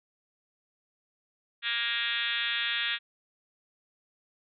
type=tone with frequency modulation; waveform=sine; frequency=2579 Hz; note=E7; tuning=39 cents flat; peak=-27 dBFS; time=1.62-2.99 s; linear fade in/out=50 ms; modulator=234 Hz; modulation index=4.7; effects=none